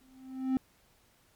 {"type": "tone with exponential growth", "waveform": "triangle", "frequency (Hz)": 261.6, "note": "C4", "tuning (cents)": 0, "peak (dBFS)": -21, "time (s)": [0.01, 0.57], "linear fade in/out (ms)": 0, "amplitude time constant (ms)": 120, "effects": ["pink hiss -66 dBFS RMS until 1.35 s", "MP3 96 kbps"]}